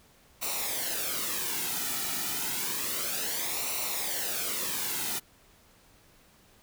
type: noise with flanger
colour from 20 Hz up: white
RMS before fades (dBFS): -32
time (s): 0.41-5.2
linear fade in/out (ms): 20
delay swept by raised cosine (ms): 0.6 to 1.9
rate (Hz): 0.3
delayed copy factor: -0.65
effects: pink hiss -60 dBFS RMS until 6.62 s